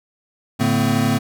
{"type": "tone cluster", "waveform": "square", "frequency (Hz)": [111.5, 146, 224.1, 255.8], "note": ["A2", "D3", "A3", "C4"], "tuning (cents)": [23, -10, 32, -39], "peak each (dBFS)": [-23, -24, -21, -21], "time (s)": [0.59, 1.19], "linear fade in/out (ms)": 20, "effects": []}